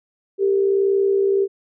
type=tone pair together; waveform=sine; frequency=393.1 / 454.5 Hz; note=G4 / A#4; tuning=+5 / -44 cents; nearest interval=minor third; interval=251 cents; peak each=-15 / -25 dBFS; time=0.38-1.48 s; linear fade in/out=50 ms; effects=none